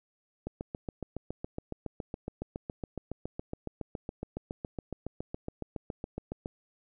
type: click train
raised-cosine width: 2 ms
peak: -22 dBFS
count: 44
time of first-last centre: 0.47-6.459 s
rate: 7.18 Hz
effects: none